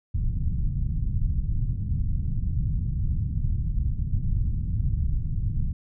pink low-pass noise, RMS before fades -25 dBFS, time 0.14-5.73 s, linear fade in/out 5 ms, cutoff 150 Hz, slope 24 dB/octave, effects none

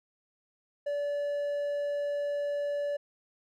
triangle tone, 577 Hz, D5, 31 cents flat, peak -27 dBFS, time 0.86-2.97 s, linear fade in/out 10 ms, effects none

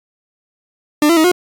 40% pulse tone with pitch steps, 298.4 / 337.1 / 316.1 / 359 Hz, D4 / E4 / D#4 / F4, +28 / +39 / +27 / +48 cents, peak -8 dBFS, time 1.02-1.316 s, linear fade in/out 2 ms, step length 74 ms, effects AAC 64 kbps

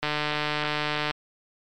click train, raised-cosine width 0.3 ms, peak -10 dBFS, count 163, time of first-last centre 0.03-1.11 s, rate 150 Hz, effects MP3 96 kbps

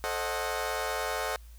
20% pulse chord, A diminished seventh, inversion none, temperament equal with one note detuned, 440 / 532.1 / 622.3 / 740 Hz, A4 / C5 / Eb5 / Gb5, 0 / +29 / 0 / 0 cents, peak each -31 dBFS, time 0.04-1.36 s, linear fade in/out 0 ms, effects added 57 Hz sine -46 dBFS peak until 1.58 s + white hiss -61 dBFS RMS until 1.58 s

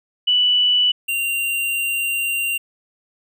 sine / square tone pair in turn, 2965 / 2772 Hz, F#7 / F7, +3 / -14 cents, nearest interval minor second, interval 117 cents, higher first, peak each -13 / -20 dBFS, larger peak first, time 0.27-0.92 / 1.08-2.58 s, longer second, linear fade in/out 10 ms, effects none

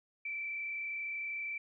sine tone with frequency modulation, 2327 Hz, D7, 17 cents flat, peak -36 dBFS, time 0.25-1.58 s, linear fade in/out 5 ms, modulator 32.7 Hz, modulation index 1.1, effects none

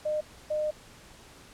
sine tone pair in turn, 609 / 609 Hz, D#5 / D#5, -37 / -37 cents, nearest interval unison, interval 0 cents, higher neither, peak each -26 dBFS, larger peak neither, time 0.05-0.21 / 0.5-0.71 s, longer second, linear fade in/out 10 ms, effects pink hiss -52 dBFS RMS until 1.53 s + low-pass 10000 Hz 12 dB/octave

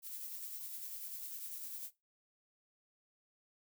violet noise with tremolo, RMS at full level -44 dBFS, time 0.02-1.91 s, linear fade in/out 50 ms, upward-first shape sine, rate 10 Hz, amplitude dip 35%, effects noise-tail reverb RT60 0.2 s tail -17 dB re dry

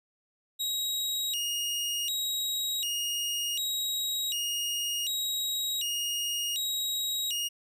sawtooth tone with vibrato, 3305 Hz, G#7, 9 cents flat, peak -26 dBFS, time 0.59-7.49 s, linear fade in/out 20 ms, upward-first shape square, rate 0.67 Hz, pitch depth 250 cents each way, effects none

